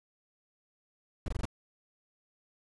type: noise bursts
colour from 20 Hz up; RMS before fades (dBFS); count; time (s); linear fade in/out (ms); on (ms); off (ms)
brown; -32; 5; 1.26-1.454; 2; 22; 21
effects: resampled to 24000 Hz